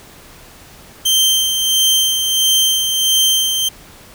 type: tone with tremolo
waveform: sawtooth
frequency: 3136 Hz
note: G7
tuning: in tune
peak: -7 dBFS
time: 1.05-3.69 s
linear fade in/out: 10 ms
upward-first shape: sine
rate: 1.5 Hz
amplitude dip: 45%
effects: pink hiss -41 dBFS RMS until 4.14 s